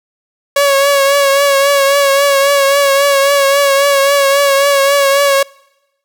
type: tone with vibrato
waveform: sawtooth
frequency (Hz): 558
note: C#5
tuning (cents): +11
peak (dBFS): -4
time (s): 0.56-5.43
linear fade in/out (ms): 5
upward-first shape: triangle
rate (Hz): 3.7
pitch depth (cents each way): 41
effects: noise-tail reverb RT60 1.0 s tail -26 dB re dry